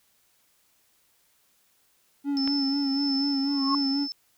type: tone with vibrato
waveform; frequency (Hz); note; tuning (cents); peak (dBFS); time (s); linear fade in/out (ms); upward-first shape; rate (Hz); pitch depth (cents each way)
triangle; 277.2; C#4; 0; -22; 2.24-4.08; 50; sine; 4.1; 46
type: tone with tremolo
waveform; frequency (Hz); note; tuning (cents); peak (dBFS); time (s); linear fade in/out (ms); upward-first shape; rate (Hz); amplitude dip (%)
sine; 5274; E8; 0; -27; 2.37-4.12; 0; sine; 1.6; 40
type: click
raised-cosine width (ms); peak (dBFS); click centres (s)
0.3; -19; 2.476
type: tone with exponential growth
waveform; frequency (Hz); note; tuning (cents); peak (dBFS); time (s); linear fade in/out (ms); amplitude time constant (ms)
sine; 1088; C#6; -33; -21; 3.45-3.75; 2; 64
effects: white hiss -66 dBFS RMS until 4.37 s